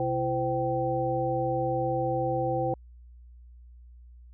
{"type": "tone cluster", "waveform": "sine", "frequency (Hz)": [129.3, 337.3, 515, 775], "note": ["C3", "E4", "C5", "G5"], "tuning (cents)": [-20, 40, -28, -20], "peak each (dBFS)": [-32, -32, -29, -30], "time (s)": [0, 2.74], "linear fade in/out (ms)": 2, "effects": ["added 60 Hz sine -47 dBFS peak until 4.33 s"]}